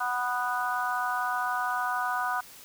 harmonic tone, 246.9 Hz, B3, in tune, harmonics 3 / 4 / 5 / 6, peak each -32 / -32 / -32 / -32 dBFS, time 0-2.41 s, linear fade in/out 10 ms, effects white hiss -49 dBFS RMS until 2.64 s

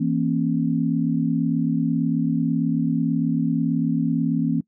sine chord, A# diminished, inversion second, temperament equal with one note detuned, 164.81 / 233.1 / 271.3 Hz, E3 / A#3 / C#4, 0 / 0 / -37 cents, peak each -23 dBFS, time 0-4.61 s, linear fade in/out 10 ms, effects noise-tail reverb RT60 0.1 s tail -24 dB re dry

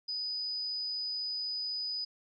sine tone, 4978 Hz, D#8, in tune, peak -33 dBFS, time 0.08-2.05 s, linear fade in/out 10 ms, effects none

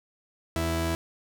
sawtooth tone pair together, 82.56 / 330 Hz, E2 / E4, +3 / +2 cents, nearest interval 2 octaves, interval 2399 cents, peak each -24 dBFS, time 0.56-0.95 s, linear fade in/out 0 ms, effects none

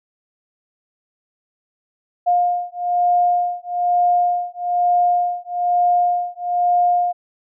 sine beating tone pair, 708 / 709.1 Hz, F5 / F5, +23 / +26 cents, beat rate 1.1 Hz, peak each -18 / -18 dBFS, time 2.26-7.13 s, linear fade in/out 20 ms, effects none

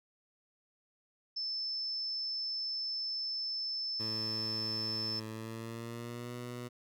sine tone, 5274 Hz, E8, in tune, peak -34 dBFS, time 1.36-5.2 s, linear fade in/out 10 ms
15% pulse tone with pitch glide, 110 to 122.05 Hz, A2 to B2, 0 to -20 cents, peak -34 dBFS, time 3.99-6.69 s, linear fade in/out 20 ms, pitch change +180 cents, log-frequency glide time 5.27-6.36 s
effects none

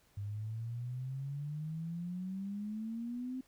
sine exponential sweep, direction up, 99.9 to 261.6 Hz, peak -37 dBFS, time 0.17-3.41 s, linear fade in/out 5 ms, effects pink hiss -69 dBFS RMS until 3.47 s

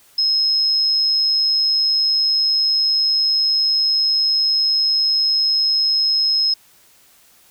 sine tone, 5150 Hz, E8, 41 cents flat, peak -14 dBFS, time 0.18-6.54 s, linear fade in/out 5 ms, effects white hiss -52 dBFS RMS until 7.5 s

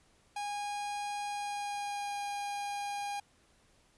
45% pulse tone with pitch glide, 820 to 812 Hz, G#5 to G#5, -22 to -39 cents, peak -35 dBFS, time 0.36-3.2 s, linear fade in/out 5 ms, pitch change -17 cents, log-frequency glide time 1.24-2.2 s, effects pink hiss -67 dBFS RMS until 3.97 s + resampled to 24000 Hz

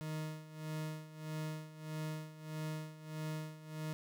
40% pulse tone with tremolo, 155.56 Hz, D#3, in tune, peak -37 dBFS, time 0.01-3.93 s, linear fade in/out 0 ms, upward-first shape sine, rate 1.6 Hz, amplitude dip 80%, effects none

